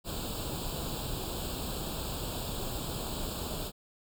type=noise with comb filter; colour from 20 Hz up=pink; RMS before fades=-36 dBFS; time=0.04-3.72 s; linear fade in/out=50 ms; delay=0.25 ms; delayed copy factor=+0.9; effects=none